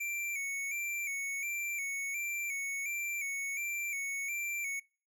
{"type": "tone with vibrato", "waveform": "square", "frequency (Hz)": 2284, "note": "D7", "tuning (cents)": -49, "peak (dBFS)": -35, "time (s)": [0, 4.8], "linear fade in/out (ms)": 10, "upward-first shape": "square", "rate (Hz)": 1.4, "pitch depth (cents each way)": 53, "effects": ["noise-tail reverb RT60 0.4 s tail -25 dB re dry"]}